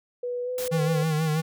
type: tone with pitch glide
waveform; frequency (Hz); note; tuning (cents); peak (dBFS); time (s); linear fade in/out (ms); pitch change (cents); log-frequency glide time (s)
sine; 490 to 501.7; B4 to B4; -14 to +27; -27; 0.23-1.03; 5; +41; 0.44-0.5
type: noise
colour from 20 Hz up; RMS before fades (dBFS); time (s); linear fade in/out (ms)
white; -35; 0.58-0.68; 2
type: tone with vibrato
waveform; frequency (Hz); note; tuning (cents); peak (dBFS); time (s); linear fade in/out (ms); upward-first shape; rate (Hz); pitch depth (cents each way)
square; 156.7; D#3; +13; -23; 0.71-1.42; 20; sine; 6.2; 56
effects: none